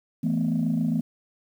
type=chord; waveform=sine; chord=E suspended fourth; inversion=none; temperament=just; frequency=164.81 / 219.8 / 247.2 Hz; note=E3 / A3 / B3; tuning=0 / -2 / +2 cents; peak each=-25 dBFS; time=0.23-1.01 s; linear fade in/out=10 ms; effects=tanh soft clip ceiling -16 dBFS + 9-bit